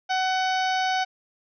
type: harmonic tone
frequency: 750 Hz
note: F#5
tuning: 23 cents sharp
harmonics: 1 / 2 / 3 / 4 / 5 / 6 / 7 / 8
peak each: -23 / -29 / -33 / -35 / -37 / -39 / -40 / -41 dBFS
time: 0.09-1.05 s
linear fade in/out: 20 ms
effects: none